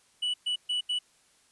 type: tone bursts at uneven times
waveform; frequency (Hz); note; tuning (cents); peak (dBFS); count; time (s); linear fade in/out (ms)
triangle; 2955; F#7; -3; -25; 4; 0.22-0.34 / 0.46-0.56 / 0.69-0.81 / 0.89-0.99; 10
effects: white hiss -64 dBFS RMS until 1.51 s + resampled to 24000 Hz